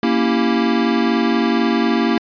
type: chord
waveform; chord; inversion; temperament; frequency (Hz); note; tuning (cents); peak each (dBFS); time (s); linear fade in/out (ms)
square; A# diminished seventh; none; equal; 233.1 / 277.2 / 329.6 / 392; A#3 / C#4 / E4 / G4; 0 / 0 / 0 / 0; -18 / -22 / -21 / -24; 0.03-2.18; 2
effects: resampled to 11025 Hz